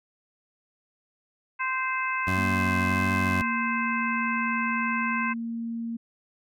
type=harmonic tone; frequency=520 Hz; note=C5; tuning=11 cents flat; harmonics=2 / 3 / 4 / 5; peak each=-29 / -31 / -32 / -33 dBFS; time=1.59-5.34 s; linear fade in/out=20 ms
type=tone with vibrato; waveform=20% pulse; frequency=93 Hz; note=F#2; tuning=9 cents sharp; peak=-21 dBFS; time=2.27-3.42 s; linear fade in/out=5 ms; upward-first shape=sine; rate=1.5 Hz; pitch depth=24 cents each way
type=tone with pitch glide; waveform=sine; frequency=233.1 to 230.7 Hz; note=A#3 to A#3; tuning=0 to -18 cents; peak=-29 dBFS; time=2.37-5.97 s; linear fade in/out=10 ms; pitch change=-18 cents; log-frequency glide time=2.7-4.63 s
effects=none